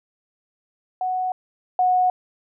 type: tone pair in turn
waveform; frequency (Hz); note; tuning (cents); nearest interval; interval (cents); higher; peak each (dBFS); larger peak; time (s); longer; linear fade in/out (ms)
sine; 740 / 732.8; F#5 / F#5; 0 / -17; unison; 17; first; -21 / -15; second; 1.01-1.32 / 1.79-2.1; neither; 2
effects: none